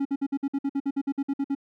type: tone bursts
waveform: triangle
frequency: 277.2 Hz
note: C#4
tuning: in tune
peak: -21 dBFS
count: 15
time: 0-1.551 s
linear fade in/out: 10 ms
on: 53 ms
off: 54 ms
effects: none